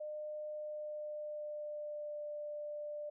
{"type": "tone with pitch glide", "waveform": "sine", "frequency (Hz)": [605, 593.9], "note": ["D#5", "D5"], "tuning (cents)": [-49, 19], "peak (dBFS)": -40, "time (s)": [0, 3.1], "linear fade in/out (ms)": 10, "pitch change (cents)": -32, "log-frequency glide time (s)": [0.5, 2.23], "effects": []}